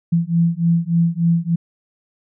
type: beating tone pair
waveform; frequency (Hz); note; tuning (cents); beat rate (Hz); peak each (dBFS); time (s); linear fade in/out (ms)
sine; 166.8 / 170.2; E3 / F3; +21 / -44; 3.4; -17; 0.12-1.56; 10
effects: none